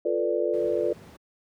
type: chord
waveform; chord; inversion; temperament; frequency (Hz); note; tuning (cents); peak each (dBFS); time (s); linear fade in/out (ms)
sine; B half-diminished seventh; second; equal; 349.2 / 440 / 493.9 / 587.3; F4 / A4 / B4 / D5; 0 / 0 / 0 / 0; -28; 0.05-0.93; 5
type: noise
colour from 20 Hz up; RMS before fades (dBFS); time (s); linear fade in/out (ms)
brown; -40; 0.53-1.17; 10
effects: high-pass 150 Hz 12 dB/octave